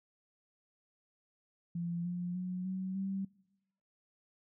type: tone with pitch steps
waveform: sine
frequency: 171.4 / 176.73 / 182.22 / 187.89 / 193.73 Hz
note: F3 / F3 / F#3 / F#3 / G3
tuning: -32 / +21 / -26 / +27 / -20 cents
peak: -34 dBFS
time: 1.75-3.25 s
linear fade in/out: 5 ms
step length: 300 ms
effects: noise-tail reverb RT60 1.0 s tail -23 dB re dry